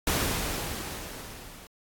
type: noise with level ramp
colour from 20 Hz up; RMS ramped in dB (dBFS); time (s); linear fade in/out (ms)
pink; -25 to -48; 0.07-1.67; 2
effects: AAC 64 kbps